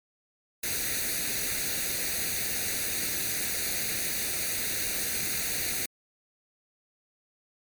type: noise with comb filter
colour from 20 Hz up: white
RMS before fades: -30 dBFS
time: 0.63-5.86 s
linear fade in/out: 5 ms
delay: 0.47 ms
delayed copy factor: +0.75
effects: MP3 96 kbps